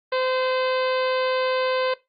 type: harmonic tone with a mistuned harmonic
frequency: 515 Hz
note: C5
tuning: 28 cents flat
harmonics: 1 / 2 / 3 / 4 / 5 / 6 / 7 / 8 / 9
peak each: -22 / -28 / -32 / -34 / -36 / -38 / -39 / -40 / -41 dBFS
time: 0.12-1.94 s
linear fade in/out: 5 ms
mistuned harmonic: 6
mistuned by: -23 cents
effects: noise-tail reverb RT60 0.2 s tail -18 dB re dry + Opus 32 kbps